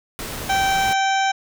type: noise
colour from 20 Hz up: pink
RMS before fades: -30 dBFS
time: 0.19-0.93 s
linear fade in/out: 0 ms
type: harmonic tone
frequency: 777 Hz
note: G5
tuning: 16 cents flat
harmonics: 1 / 2 / 3 / 4 / 5 / 7 / 8 / 9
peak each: -18 / -24 / -28 / -30 / -32 / -35 / -36 / -37 dBFS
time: 0.49-1.32 s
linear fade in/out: 10 ms
effects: none